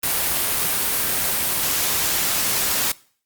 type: noise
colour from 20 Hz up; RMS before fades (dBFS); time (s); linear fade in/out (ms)
white; -21; 0.03-2.92; 5
effects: noise-tail reverb RT60 0.5 s tail -22 dB re dry + Opus 32 kbps